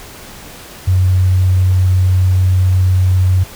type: tone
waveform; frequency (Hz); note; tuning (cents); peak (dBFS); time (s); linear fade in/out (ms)
sine; 92.5; F#2; 0; -8; 0.87-3.44; 10
effects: pink hiss -34 dBFS RMS until 3.55 s